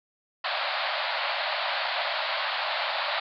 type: band-pass noise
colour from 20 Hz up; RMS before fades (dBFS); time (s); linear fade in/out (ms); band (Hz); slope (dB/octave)
pink; -29; 0.44-3.2; 5; 570 to 4600; 96
effects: none